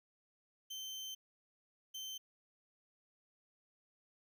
30% pulse tone bursts at uneven times, 3100 Hz, G7, 20 cents flat, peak -40 dBFS, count 2, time 0.7-1.15 / 1.94-2.18 s, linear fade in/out 10 ms, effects 13-bit

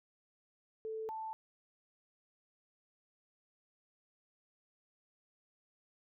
sine tone pair in turn, 440.4 / 880.8 Hz, A4 / A5, +2 / +2 cents, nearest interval octave, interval 1200 cents, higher second, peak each -38 / -39 dBFS, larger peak first, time 0.85-1.09 / 1.09-1.33 s, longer neither, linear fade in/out 0 ms, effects none

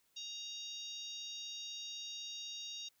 harmonic tone, 936 Hz, A#5, 7 cents sharp, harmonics 3 / 4 / 5 / 6 / 7, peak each -51 / -45 / -53 / -52 / -54 dBFS, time 0.16-2.89 s, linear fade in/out 10 ms, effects white hiss -75 dBFS RMS until 3 s

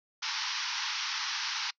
white band-pass noise, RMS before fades -34 dBFS, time 0.22-1.71 s, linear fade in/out 10 ms, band 840 to 5900 Hz, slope 96 dB/octave, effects noise-tail reverb RT60 0.1 s tail -25 dB re dry

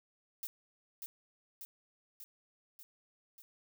violet noise with echo, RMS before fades -41 dBFS, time 0.43-0.47 s, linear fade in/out 0 ms, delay 590 ms, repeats 5, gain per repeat -3 dB, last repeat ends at 3.42 s, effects none

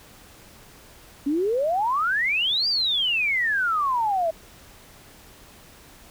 sine exponential two-way sweep, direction up then down, 271 to 4854 to 633 Hz, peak -20 dBFS, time 1.26-4.31 s, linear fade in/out 10 ms, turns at 2.68 s, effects pink hiss -49 dBFS RMS until 6.1 s

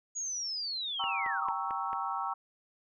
sine linear sweep, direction down, 6800 to 801 Hz, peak -33 dBFS, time 0.15-1.53 s, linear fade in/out 20 ms
sine chord, G diminished seventh, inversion none, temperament equal, 784 / 932.3 / 1108.7 / 1318.5 Hz, G5 / Bb5 / Db6 / Fb6, 0 / 0 / 0 / 0 cents, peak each -37 dBFS, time 0.99-2.34 s, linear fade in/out 10 ms
click train, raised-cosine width 0.5 ms, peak -28 dBFS, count 5, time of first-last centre 1.04-1.931 s, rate 4.49 Hz
effects none

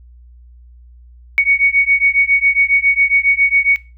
sine beating tone pair, 2229 / 2236.3 Hz, C#7 / C#7, +9 / +15 cents, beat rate 7.3 Hz, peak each -13 / -13 dBFS, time 1.38-3.76 s, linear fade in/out 0 ms, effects noise-tail reverb RT60 0.3 s tail -19 dB re dry + added 60 Hz sine -39 dBFS peak until 3.97 s

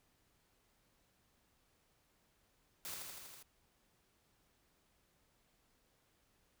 white noise with echo, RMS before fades -45 dBFS, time 2.85-2.94 s, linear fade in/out 0 ms, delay 81 ms, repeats 6, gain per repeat -2 dB, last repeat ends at 3.426 s, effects pink hiss -75 dBFS RMS until 6.6 s

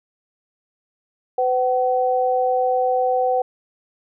sine tone pair together, 505.9 / 758 Hz, B4 / F#5, +42 / +42 cents, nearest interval perfect fifth, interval 700 cents, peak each -19 dBFS, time 1.38-3.42 s, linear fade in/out 5 ms, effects none

